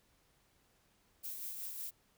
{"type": "noise with tremolo", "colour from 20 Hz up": "violet", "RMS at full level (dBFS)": -42, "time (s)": [1.23, 1.91], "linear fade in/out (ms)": 20, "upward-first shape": "sine", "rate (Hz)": 5.4, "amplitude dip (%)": 35, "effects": ["pink hiss -72 dBFS RMS until 2.17 s"]}